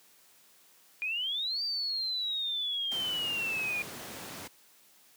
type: exponential two-way sweep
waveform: sine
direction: up then down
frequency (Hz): 2410 to 4699 to 2410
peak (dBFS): -30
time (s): 1.02-3.82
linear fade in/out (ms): 0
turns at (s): 1.63
type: noise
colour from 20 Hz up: pink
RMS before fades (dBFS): -42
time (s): 2.91-4.48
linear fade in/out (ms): 10
effects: white hiss -61 dBFS RMS until 5.16 s + high-pass 150 Hz 12 dB/octave